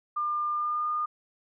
sine tone with pitch glide, 1200 to 1217.5 Hz, D6 to D#6, +37 to -38 cents, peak -26 dBFS, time 0.16-1.06 s, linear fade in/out 10 ms, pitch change +25 cents, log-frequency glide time 0.53-0.88 s, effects none

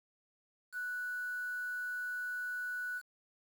sine tone with quantisation, 1480 Hz, F#6, in tune, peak -36 dBFS, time 0.72-3.02 s, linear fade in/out 50 ms, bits 9, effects none

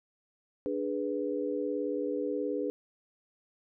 sine chord, G# diminished, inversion second, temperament equal, 293.7 / 415.3 / 493.9 Hz, D4 / G#4 / B4, 0 / 0 / 0 cents, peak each -34 dBFS, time 0.66-2.7 s, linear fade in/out 0 ms, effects none

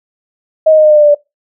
sine tone with pitch steps, 631 / 624.1 / 617.3 / 610.6 / 603.9 / 597.3 / 590.8 / 584.3 Hz, D#5 / D#5 / D#5 / D#5 / D5 / D5 / D5 / D5, +24 / +5 / -14 / -33 / +48 / +29 / +10 / -9 cents, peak -3 dBFS, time 0.66-1.148 s, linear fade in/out 10 ms, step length 61 ms, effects noise-tail reverb RT60 0.2 s tail -22 dB re dry

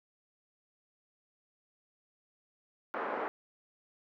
white band-pass noise, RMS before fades -36 dBFS, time 2.94-3.28 s, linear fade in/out 0 ms, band 280 to 1400 Hz, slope 24 dB/octave, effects none

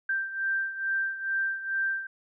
sine beating tone pair, 1571 / 1573.3 Hz, G6 / G6, +3 / +6 cents, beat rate 2.3 Hz, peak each -28 / -33 dBFS, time 0.09-2.07 s, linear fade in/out 5 ms, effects none

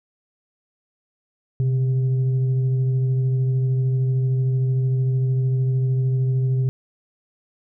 sine tone with frequency modulation, 128.4 Hz, C3, 32 cents flat, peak -17 dBFS, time 1.6-6.69 s, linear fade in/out 0 ms, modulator 270 Hz, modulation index 0.27, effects none

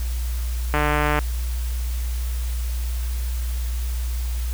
click train, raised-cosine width 0.5 ms, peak -6 dBFS, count 68, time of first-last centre 0.74-1.19 s, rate 149 Hz, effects added 60 Hz sine -22 dBFS peak until 4.53 s + white hiss -39 dBFS RMS until 4.53 s

